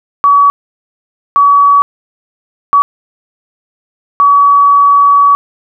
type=tone bursts at uneven times; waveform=sine; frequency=1136 Hz; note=C#6; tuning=42 cents sharp; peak=-3 dBFS; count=4; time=0.24-0.5 / 1.36-1.82 / 2.73-2.82 / 4.2-5.35 s; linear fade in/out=0 ms; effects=none